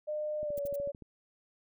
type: tone with pitch glide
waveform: sine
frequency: 605 to 567.8 Hz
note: D#5 to C#5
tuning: -49 to +41 cents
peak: -32 dBFS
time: 0.07-0.92 s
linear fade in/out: 20 ms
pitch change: -110 cents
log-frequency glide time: 0.43-0.6 s
type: click train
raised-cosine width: 3 ms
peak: -35 dBFS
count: 9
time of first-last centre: 0.43-1.023 s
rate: 13.5 Hz
type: noise bursts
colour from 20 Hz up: violet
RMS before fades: -47 dBFS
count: 3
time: 0.57-0.76 s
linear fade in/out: 5 ms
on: 22 ms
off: 62 ms
effects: none